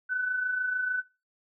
sine tone pair together, 1477 / 1503.7 Hz, F#6 / F#6, -3 / +28 cents, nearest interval unison, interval 31 cents, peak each -37 / -27 dBFS, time 0.09-1.02 s, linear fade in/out 20 ms, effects noise-tail reverb RT60 0.3 s tail -23 dB re dry

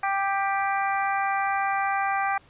harmonic tone, 393.6 Hz, G4, 7 cents sharp, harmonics 2 / 3 / 4 / 5 / 6, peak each -25 / -29 / -31 / -33 / -35 dBFS, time 0.03-2.38 s, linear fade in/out 5 ms, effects pink hiss -56 dBFS RMS until 2.49 s + resampled to 8000 Hz

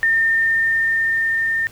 sine tone with level ramp, 1812 Hz, A#6, 50 cents flat, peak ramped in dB -13 to -17 dBFS, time 0.03-1.67 s, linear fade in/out 0 ms, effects added 108 Hz sine -47 dBFS peak until 1.71 s + pink hiss -45 dBFS RMS until 1.71 s

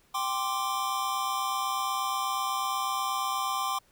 square chord, G suspended fourth, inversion none, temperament equal, 784 / 1046.5 / 1174.7 Hz, G5 / C6 / D6, 0 / 0 / 0 cents, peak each -35 / -32 / -33 dBFS, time 0.14-3.79 s, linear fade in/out 10 ms, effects pink hiss -64 dBFS RMS until 3.91 s

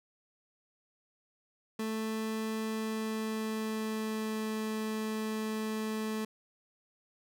30% pulse tone with pitch glide, 220 to 217.7 Hz, A3 to A3, 0 to -18 cents, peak -30 dBFS, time 1.79-6.25 s, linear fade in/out 5 ms, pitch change -18 cents, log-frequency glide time 2.59-4.51 s, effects none

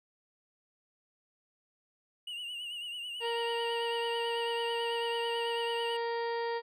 triangle tone with vibrato, 2874 Hz, F7, 49 cents sharp, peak -36 dBFS, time 2.27-5.97 s, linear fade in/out 5 ms, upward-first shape triangle, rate 9.1 Hz, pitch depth 77 cents each way
harmonic tone, 466.2 Hz, A#4, in tune, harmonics 1 / 2 / 3 / 4 / 5 / 6 / 7 / 8 / 9 / 10, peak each -33 / -36 / -51 / -42 / -53 / -55 / -52 / -56 / -58 / -50 dBFS, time 3.2-6.62 s, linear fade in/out 50 ms
effects none

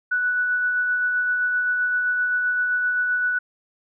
sine tone with tremolo, 1480 Hz, F#6, in tune, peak -18 dBFS, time 0.11-3.39 s, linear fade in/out 10 ms, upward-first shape sine, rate 7.7 Hz, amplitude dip 25%, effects none

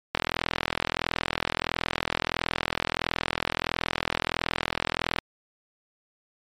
click train, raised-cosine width 0.3 ms, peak -7 dBFS, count 210, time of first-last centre 0.15-5.186 s, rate 41.5 Hz, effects MP3 96 kbps

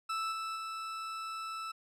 40% pulse tone with level steps, 1318 Hz, E6, 1 cent flat, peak -32 / -35 / -37 dBFS, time 0.09-1.72 s, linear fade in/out 10 ms, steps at 0.31 / 0.55 s, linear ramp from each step 20 ms, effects low-pass 8000 Hz 12 dB/octave

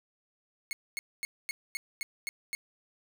sawtooth tone bursts, 2181 Hz, C#7, 29 cents flat, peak -29 dBFS, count 8, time 0.71-2.55 s, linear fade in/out 0 ms, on 20 ms, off 240 ms, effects 10-bit

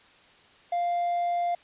sine tone with hard clipping, 698 Hz, F5, 1 cent flat, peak -25 dBFS, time 0.72-1.55 s, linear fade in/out 5 ms, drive 2 dB, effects white hiss -56 dBFS RMS until 1.63 s + resampled to 8000 Hz

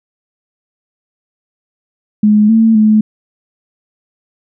sine tone with pitch steps, 210.8 / 224.1 / 215.1 Hz, G#3 / A3 / A3, +26 / +32 / -39 cents, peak -5 dBFS, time 2.23-3.01 s, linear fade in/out 5 ms, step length 260 ms, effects none

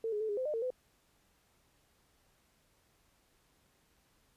sine tone with pitch steps, 451 / 418.3 / 437.4 / 410.3 / 515 / 604 / 453.6 / 507 Hz, A4 / G#4 / A4 / G#4 / C5 / D5 / A#4 / B4, +43 / +12 / -10 / -21 / -28 / +48 / -47 / +45 cents, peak -32 dBFS, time 0.04-0.704 s, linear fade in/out 2 ms, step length 83 ms, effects pink hiss -71 dBFS RMS until 4.36 s + resampled to 32000 Hz

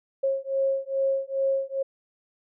sine beating tone pair, 540 / 542.4 Hz, C#5 / C#5, -45 / -38 cents, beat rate 2.4 Hz, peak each -26 dBFS, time 0.23-1.83 s, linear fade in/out 10 ms, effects none

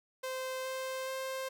sawtooth tone with pitch steps, 519 / 522.9 / 526.9 Hz, C5 / C5 / C5, -14 / -1 / +12 cents, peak -32 dBFS, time 0.23-1.49 s, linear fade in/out 10 ms, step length 420 ms, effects none

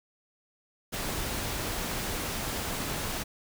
pink noise, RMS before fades -33 dBFS, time 0.92-3.24 s, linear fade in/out 20 ms, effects none

